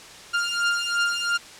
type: beating tone pair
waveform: sawtooth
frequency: 1400 / 1402.9 Hz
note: F6 / F6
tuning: +4 / +7 cents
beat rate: 2.9 Hz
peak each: -21 dBFS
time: 0.33-1.38 s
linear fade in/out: 20 ms
effects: white hiss -43 dBFS RMS until 1.59 s + low-pass 7000 Hz 12 dB/octave